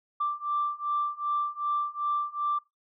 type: beating tone pair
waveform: sine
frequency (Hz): 1174.7 / 1177.3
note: D6 / D6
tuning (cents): 0 / +4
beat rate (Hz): 2.6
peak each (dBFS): -30 / -29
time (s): 0.2-2.59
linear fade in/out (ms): 10
effects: noise-tail reverb RT60 0.2 s tail -22 dB re dry + tanh soft clip ceiling -19 dBFS